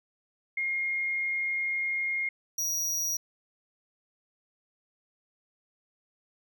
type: tone pair in turn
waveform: sine / 45% pulse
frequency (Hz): 2136 / 5765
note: C7 / F#8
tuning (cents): +35 / -46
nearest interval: octave + perfect fourth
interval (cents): 1719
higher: second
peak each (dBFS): -27 / -28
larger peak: first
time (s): 0.57-2.29 / 2.58-3.17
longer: first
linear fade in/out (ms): 5
effects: none